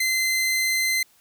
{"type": "tone", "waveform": "sawtooth", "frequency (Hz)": 2066, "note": "C7", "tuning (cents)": -22, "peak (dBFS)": -17, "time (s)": [0, 1.03], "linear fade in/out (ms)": 5, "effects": ["white hiss -59 dBFS RMS until 1.2 s"]}